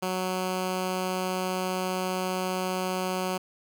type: tone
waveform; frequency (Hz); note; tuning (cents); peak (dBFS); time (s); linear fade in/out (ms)
10% pulse; 185; F#3; 0; -19; 0.02-3.38; 10
effects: none